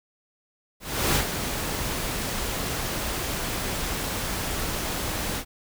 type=noise with ADSR envelope; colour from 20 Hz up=pink; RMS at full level=-21 dBFS; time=0.8-5.45 s; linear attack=350 ms; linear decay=94 ms; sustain=-8 dB; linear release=72 ms; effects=none